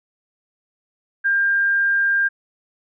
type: tone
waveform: sine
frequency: 1599 Hz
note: G6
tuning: 34 cents sharp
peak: -15 dBFS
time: 1.24-2.29 s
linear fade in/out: 20 ms
effects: none